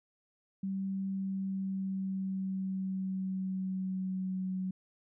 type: tone with pitch glide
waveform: sine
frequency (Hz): 193.2 to 186.83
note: G3 to F#3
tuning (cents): -25 to +17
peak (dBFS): -32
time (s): 0.63-4.71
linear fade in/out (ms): 5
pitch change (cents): -58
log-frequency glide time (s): 1.09-4.53
effects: none